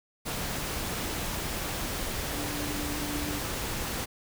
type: tone in noise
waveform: sine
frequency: 293.7 Hz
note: D4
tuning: in tune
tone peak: -36 dBFS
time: 2.32-3.4 s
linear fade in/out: 20 ms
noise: pink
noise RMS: -33 dBFS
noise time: 0.25-4.06 s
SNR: -6 dB
effects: none